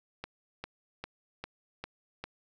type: click train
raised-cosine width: 0.3 ms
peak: -22 dBFS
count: 6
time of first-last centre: 0.24-2.24 s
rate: 2.5 Hz
effects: none